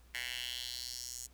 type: tone with high-pass filter sweep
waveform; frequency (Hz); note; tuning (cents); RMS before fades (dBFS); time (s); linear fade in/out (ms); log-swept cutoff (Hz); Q
10% pulse; 123.47; B2; 0; -42; 0.14-1.27; 10; 2100 to 7100; 3
effects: added 60 Hz sine -58 dBFS peak until 1.33 s + pink hiss -67 dBFS RMS until 1.33 s